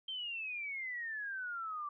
sine exponential sweep, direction down, 3160 to 1157 Hz, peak -38 dBFS, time 0.08-1.89 s, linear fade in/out 5 ms, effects none

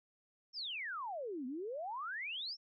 sine exponential two-way sweep, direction down then up, 5588 to 241.8 to 5588 Hz, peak -39 dBFS, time 0.53-2.57 s, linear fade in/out 50 ms, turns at 1.46 s, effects none

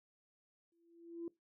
sine tone with exponential growth, 337.6 Hz, E4, 41 cents sharp, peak -37 dBFS, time 0.72-1.28 s, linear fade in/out 2 ms, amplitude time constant 120 ms, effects noise-tail reverb RT60 0.2 s tail -22 dB re dry + tanh soft clip ceiling -35 dBFS

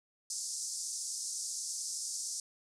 pink band-pass noise, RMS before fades -39 dBFS, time 0.3-2.4 s, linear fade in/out 2 ms, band 5100 to 9500 Hz, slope 48 dB/octave, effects none

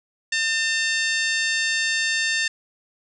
harmonic tone with a mistuned harmonic, 900 Hz, A5, 39 cents sharp, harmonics 2 / 3 / 4 / 5 / 6 / 7 / 8 / 9, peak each -23 / -27 / -29 / -31 / -33 / -34 / -35 / -36 dBFS, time 0.32-2.48 s, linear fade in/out 5 ms, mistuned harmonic 6, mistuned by -32 cents, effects none

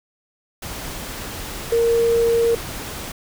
sine tone in noise, 464.2 Hz, A#4, 7 cents flat, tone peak -14 dBFS, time 1.72-2.55 s, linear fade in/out 5 ms, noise pink, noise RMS -31 dBFS, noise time 0.62-3.12 s, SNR +14 dB, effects none

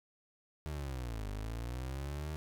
30% pulse linear two-way sweep, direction down then up, 77.78 to 49.76 to 77.78 Hz, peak -35 dBFS, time 0.66-2.36 s, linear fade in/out 0 ms, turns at 1.28 s, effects none

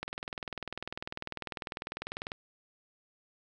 click train, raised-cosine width 0.3 ms, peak -20 dBFS, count 47, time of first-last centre 0.03-2.319 s, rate 20.1 Hz, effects none

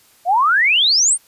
sine exponential sweep, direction up, 665 to 9397 Hz, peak -11 dBFS, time 0.25-1.18 s, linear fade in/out 50 ms, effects white hiss -52 dBFS RMS until 1.27 s + resampled to 32000 Hz

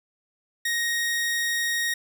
sawtooth tone, 1872 Hz, A#6, 7 cents sharp, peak -20 dBFS, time 0.65-1.94 s, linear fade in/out 5 ms, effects none

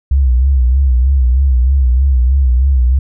sine tone with vibrato, 64.8 Hz, C2, 16 cents flat, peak -7 dBFS, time 0.11-2.99 s, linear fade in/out 5 ms, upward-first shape sine, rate 3.2 Hz, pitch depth 110 cents each way, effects none

